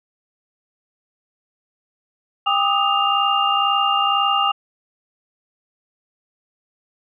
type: tone cluster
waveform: sine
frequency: 798 / 1204 / 1266 / 2804 Hz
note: G5 / D6 / D#6 / F7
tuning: +31 / +43 / +30 / +6 cents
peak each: -21 dBFS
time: 2.46-4.52 s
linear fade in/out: 10 ms
effects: none